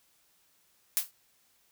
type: noise with exponential decay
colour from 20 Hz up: blue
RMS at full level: -23 dBFS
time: 0.97-1.11 s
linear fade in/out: 0 ms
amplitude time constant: 29 ms
effects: white hiss -68 dBFS RMS until 1.71 s

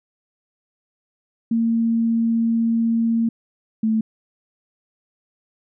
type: tone pair in turn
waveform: sine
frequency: 229 / 220.4 Hz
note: A#3 / A3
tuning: -31 / +3 cents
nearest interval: minor second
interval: 66 cents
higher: first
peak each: -16 dBFS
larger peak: neither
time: 1.51-3.29 / 3.83-4.01 s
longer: first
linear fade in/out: 5 ms
effects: none

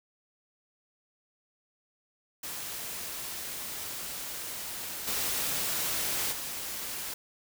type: noise with level steps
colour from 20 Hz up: white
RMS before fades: -38 / -31 / -37 dBFS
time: 2.43-7.14 s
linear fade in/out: 5 ms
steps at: 5.07 / 6.32 s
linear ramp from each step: 10 ms
effects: none

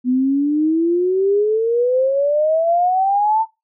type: exponential sweep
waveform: sine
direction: up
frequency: 246.9 to 905 Hz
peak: -13 dBFS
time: 0.04-3.46 s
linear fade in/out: 50 ms
effects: noise-tail reverb RT60 0.2 s tail -17 dB re dry

